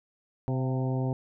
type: harmonic tone with a mistuned harmonic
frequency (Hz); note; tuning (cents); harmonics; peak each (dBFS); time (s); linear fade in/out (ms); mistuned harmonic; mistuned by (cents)
129.9; C3; -12; 1 / 2 / 3 / 4 / 5 / 6 / 7; -27 / -33 / -37 / -39 / -41 / -43 / -44; 0.48-1.13; 0; 5; +50
effects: none